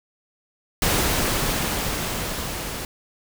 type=noise with level ramp; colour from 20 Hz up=pink; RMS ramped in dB=-20 to -31 dBFS; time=0.82-2.85 s; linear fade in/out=2 ms; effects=none